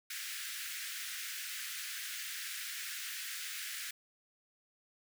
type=high-pass noise; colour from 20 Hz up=pink; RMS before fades=-42 dBFS; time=0.1-3.91 s; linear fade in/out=5 ms; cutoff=1500 Hz; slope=48 dB/octave; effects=none